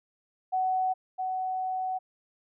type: tone pair in turn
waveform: sine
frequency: 748 / 748 Hz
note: F#5 / F#5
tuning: +19 / +19 cents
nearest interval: unison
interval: 0 cents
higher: neither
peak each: -24 / -28 dBFS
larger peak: first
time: 0.52-0.94 / 1.18-1.99 s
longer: second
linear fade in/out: 20 ms
effects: none